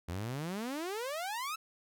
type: exponential sweep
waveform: sawtooth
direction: up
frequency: 81.3 to 1338 Hz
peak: -32 dBFS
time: 0.08-1.56 s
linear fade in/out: 10 ms
effects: none